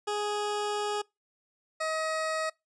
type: tone pair in turn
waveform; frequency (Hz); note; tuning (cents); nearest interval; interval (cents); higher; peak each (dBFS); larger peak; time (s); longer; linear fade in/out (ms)
20% pulse; 415.9 / 634; G#4 / D#5; +2 / +32; perfect fifth; 730; second; -24; neither; 0.07-1.02 / 1.8-2.5; first; 10
effects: noise-tail reverb RT60 0.2 s tail -24 dB re dry + resampled to 22050 Hz